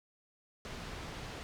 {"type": "low-pass noise", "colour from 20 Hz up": "pink", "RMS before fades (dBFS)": -44, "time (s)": [0.65, 1.43], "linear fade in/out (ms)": 0, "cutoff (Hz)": 4900, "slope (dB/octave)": 12, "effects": []}